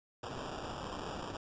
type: noise with sample-and-hold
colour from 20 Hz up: blue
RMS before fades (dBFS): -42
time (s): 0.23-1.37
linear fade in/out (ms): 5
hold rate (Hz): 2100
effects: resampled to 16000 Hz